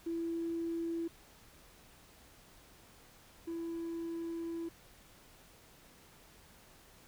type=tone pair in turn; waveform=triangle; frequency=333.6 / 333.6 Hz; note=E4 / E4; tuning=+21 / +21 cents; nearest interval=unison; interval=0 cents; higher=neither; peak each=-30 / -34 dBFS; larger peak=first; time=0.06-1.08 / 3.47-4.69 s; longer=second; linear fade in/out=10 ms; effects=tanh soft clip ceiling -32 dBFS + pink hiss -60 dBFS RMS until 7.07 s